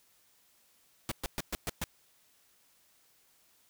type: noise bursts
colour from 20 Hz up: pink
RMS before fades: -34 dBFS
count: 6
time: 1.09-1.84 s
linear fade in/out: 0 ms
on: 25 ms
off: 120 ms
effects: white hiss -67 dBFS RMS until 3.69 s